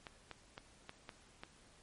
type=clicks; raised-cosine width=0.3 ms; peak=-30 dBFS; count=6; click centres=0.068 / 0.313 / 0.579 / 0.894 / 1.092 / 1.435 s; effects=pink hiss -64 dBFS RMS until 1.82 s + MP3 48 kbps